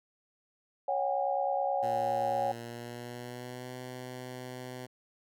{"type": "chord", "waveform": "sine", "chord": "C# suspended fourth", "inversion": "none", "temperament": "equal with one note detuned", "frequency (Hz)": [554.4, 740, 809.3], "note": ["C#5", "F#5", "G#5"], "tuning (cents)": [0, 0, -45], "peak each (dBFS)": -32, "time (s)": [0.88, 2.52], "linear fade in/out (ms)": 5}
{"type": "tone with pitch glide", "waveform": "10% pulse", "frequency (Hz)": [116.54, 126.36], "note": ["A#2", "B2"], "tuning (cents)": [0, 40], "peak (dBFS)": -32, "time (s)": [1.82, 4.87], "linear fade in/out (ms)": 20, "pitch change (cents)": 140, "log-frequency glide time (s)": [2.46, 3.73]}
{"effects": []}